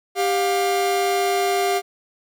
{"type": "tone pair together", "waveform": "45% pulse", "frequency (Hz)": [394.9, 708.9], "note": ["G4", "F5"], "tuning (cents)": [13, 26], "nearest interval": "minor seventh", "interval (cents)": 1013, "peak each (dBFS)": -21, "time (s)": [0.15, 1.82], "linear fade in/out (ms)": 50, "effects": []}